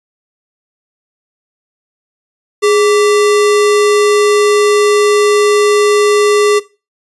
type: tone with sample-and-hold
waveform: sine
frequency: 415.3 Hz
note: G#4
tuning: in tune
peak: -6 dBFS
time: 2.62-6.6 s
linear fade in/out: 20 ms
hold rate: 1575 Hz
effects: noise-tail reverb RT60 0.3 s tail -19 dB re dry + resampled to 24000 Hz